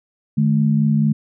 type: tone pair together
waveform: sine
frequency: 150.7 / 215.1 Hz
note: D3 / A3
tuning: +45 / -39 cents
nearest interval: tritone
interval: 616 cents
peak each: -16 dBFS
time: 0.37-1.13 s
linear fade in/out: 10 ms
effects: none